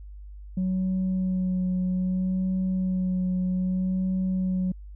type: tone with vibrato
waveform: sine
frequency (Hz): 185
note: F#3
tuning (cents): 0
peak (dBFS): -21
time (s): 0.57-4.72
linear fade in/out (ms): 5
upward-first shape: sine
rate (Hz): 0.63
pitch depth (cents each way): 18
effects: tanh soft clip ceiling -21 dBFS + added 50 Hz sine -39 dBFS peak until 4.95 s